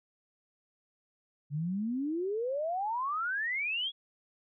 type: exponential sweep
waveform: sine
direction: up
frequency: 139.6 to 3400 Hz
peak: -30 dBFS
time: 1.5-3.92 s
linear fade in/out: 50 ms
effects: none